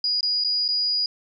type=tone with dropouts; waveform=sine; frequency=4898 Hz; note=D#8; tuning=28 cents flat; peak=-20 dBFS; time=0.04-1.06 s; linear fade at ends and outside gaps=2 ms; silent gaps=0.208-0.229 / 0.439-0.446 / 0.68-0.687 s; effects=none